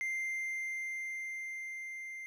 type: tone with level ramp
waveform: triangle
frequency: 2093 Hz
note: C7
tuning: in tune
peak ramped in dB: -31 to -40 dBFS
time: 0.01-2.26 s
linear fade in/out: 0 ms
effects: none